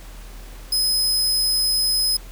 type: tone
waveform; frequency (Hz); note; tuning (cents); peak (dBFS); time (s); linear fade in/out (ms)
sawtooth; 5070; D#8; +32; -15; 0.72-2.17; 5
effects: added 40 Hz sine -36 dBFS peak until 2.31 s + pink hiss -45 dBFS RMS until 2.31 s